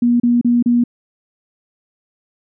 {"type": "tone bursts", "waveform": "sine", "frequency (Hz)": 240, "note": "B3", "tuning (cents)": -49, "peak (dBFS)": -10, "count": 4, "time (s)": [0.02, 0.839], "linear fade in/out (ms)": 5, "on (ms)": 180, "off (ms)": 33, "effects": []}